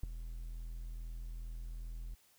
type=tone with ADSR envelope; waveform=triangle; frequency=41.2 Hz; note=E1; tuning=in tune; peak=-27 dBFS; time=0.03-2.15 s; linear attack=6 ms; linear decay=5 ms; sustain=-12 dB; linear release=14 ms; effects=white hiss -68 dBFS RMS until 2.38 s